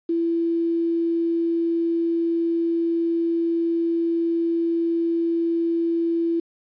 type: tone with quantisation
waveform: sine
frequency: 334.8 Hz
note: E4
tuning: 27 cents sharp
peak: -19 dBFS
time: 0.09-6.4 s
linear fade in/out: 5 ms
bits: 8
effects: resampled to 11025 Hz